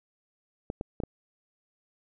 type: clicks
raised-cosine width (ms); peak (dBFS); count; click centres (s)
2; -19; 4; 0.701 / 0.811 / 1.002 / 1.036
effects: none

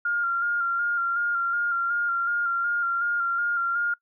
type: tone with vibrato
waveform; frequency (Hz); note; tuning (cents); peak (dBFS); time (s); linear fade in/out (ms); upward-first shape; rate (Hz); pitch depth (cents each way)
sine; 1398; F6; +1; -22; 0.05-3.94; 5; square; 2.7; 22
effects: noise-tail reverb RT60 0.1 s tail -22 dB re dry

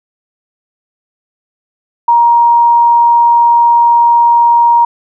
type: tone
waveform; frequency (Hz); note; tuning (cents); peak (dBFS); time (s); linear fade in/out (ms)
sine; 942; A#5; +18; -4; 2.08-4.85; 5
effects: none

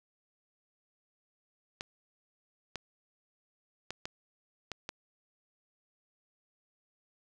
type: clicks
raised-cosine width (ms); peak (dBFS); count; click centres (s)
0.2; -20; 6; 1.809 / 2.757 / 3.906 / 4.055 / 4.717 / 4.891
effects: none

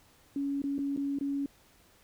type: tone with dropouts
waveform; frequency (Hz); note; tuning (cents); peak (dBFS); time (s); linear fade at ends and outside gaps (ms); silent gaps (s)
sine; 280; C#4; +18; -29; 0.36-1.46; 2; 0.619-0.639 / 0.782-0.789 / 0.964-0.974 / 1.187-1.21
effects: pink hiss -62 dBFS RMS until 2.03 s

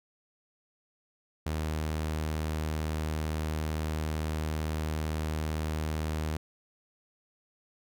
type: tone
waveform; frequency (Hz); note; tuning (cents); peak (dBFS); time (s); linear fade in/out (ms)
sawtooth; 77.78; D#2; 0; -26; 1.46-6.37; 5
effects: none

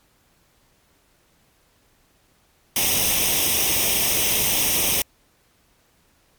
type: noise with comb filter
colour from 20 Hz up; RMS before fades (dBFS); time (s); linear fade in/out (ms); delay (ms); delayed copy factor
white; -20; 2.76-5.02; 2; 0.34; +0.7
effects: pink hiss -61 dBFS RMS until 6.38 s + MP3 96 kbps

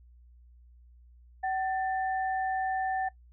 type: tone pair together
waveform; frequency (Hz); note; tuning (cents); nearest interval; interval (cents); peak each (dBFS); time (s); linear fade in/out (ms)
sine; 760 / 1781.7; F#5 / A6; +46 / +21; octave + minor third; 1475; -28 / -37; 1.43-3.09; 10
effects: noise-tail reverb RT60 0.1 s tail -19 dB re dry + added 60 Hz sine -53 dBFS peak until 3.32 s

